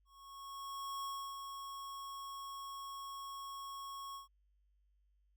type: tone with ADSR envelope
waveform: square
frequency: 1100 Hz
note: C#6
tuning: 14 cents flat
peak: -40 dBFS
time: 0.05-4.28 s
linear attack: 990 ms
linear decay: 310 ms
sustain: -5 dB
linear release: 130 ms
effects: added 50 Hz sine -70 dBFS peak until 5.36 s